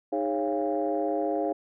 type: tone cluster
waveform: sine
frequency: 309.5 / 410.1 / 547 / 692 / 807 Hz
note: D#4 / G#4 / C#5 / F5 / G#5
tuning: -9 / -22 / -23 / -16 / -50 cents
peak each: -30 / -31 / -30 / -30 / -37 dBFS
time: 0.12-1.53 s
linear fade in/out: 10 ms
effects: tanh soft clip ceiling -15 dBFS